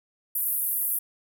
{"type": "band-pass noise", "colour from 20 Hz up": "pink", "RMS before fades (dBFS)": -27, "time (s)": [0.35, 0.99], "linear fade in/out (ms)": 5, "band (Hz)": [11000, 15000], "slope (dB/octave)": 48, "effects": []}